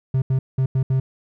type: tone bursts at uneven times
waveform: triangle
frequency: 131.6 Hz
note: C3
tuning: 10 cents sharp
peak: -14 dBFS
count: 5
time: 0.14-0.22 / 0.3-0.39 / 0.58-0.66 / 0.75-0.83 / 0.9-1 s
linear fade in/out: 5 ms
effects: none